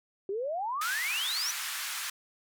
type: exponential sweep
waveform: sine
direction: up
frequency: 375.8 to 6050 Hz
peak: -30 dBFS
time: 0.29-1.51 s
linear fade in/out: 2 ms
type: band-pass noise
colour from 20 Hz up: pink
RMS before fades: -36 dBFS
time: 0.81-2.1 s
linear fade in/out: 5 ms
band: 1200 to 16000 Hz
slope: 24 dB/octave
effects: none